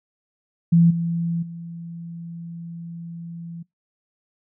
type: tone with level steps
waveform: sine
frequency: 168.6 Hz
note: E3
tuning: 39 cents sharp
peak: -11 / -21 / -32 dBFS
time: 0.72-3.63 s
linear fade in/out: 10 ms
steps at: 0.9 / 1.42 s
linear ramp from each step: 10 ms
effects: noise-tail reverb RT60 0.2 s tail -25 dB re dry